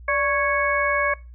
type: harmonic tone with a mistuned harmonic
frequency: 553 Hz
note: C#5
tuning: 4 cents flat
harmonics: 1 / 2 / 3 / 4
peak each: -24 / -24 / -24 / -24 dBFS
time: 0.08-1.14 s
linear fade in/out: 5 ms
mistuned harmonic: 1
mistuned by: +91 cents
effects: noise-tail reverb RT60 0.3 s tail -22 dB re dry + added 60 Hz sine -39 dBFS peak until 1.34 s